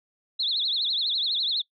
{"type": "tone with vibrato", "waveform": "sine", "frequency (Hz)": 3814, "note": "A#7", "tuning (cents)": 39, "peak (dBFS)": -23, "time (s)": [0.39, 1.62], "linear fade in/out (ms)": 10, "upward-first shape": "triangle", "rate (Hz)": 12, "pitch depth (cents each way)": 240, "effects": ["noise-tail reverb RT60 0.1 s tail -22 dB re dry"]}